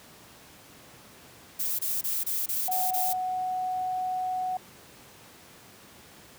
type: noise bursts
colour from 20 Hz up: violet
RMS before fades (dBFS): -29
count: 7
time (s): 1.59-3.134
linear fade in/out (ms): 10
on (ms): 200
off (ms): 24
type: tone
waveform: sine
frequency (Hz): 740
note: F#5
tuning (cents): 0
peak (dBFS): -27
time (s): 2.68-4.57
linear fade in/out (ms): 2
effects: pink hiss -51 dBFS RMS until 6.38 s + high-pass 100 Hz 12 dB/octave